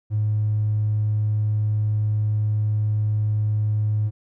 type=tone; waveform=triangle; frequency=106.3 Hz; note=G#2; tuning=41 cents sharp; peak=-15 dBFS; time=0.1-4.11 s; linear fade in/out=50 ms; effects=tanh soft clip ceiling -16 dBFS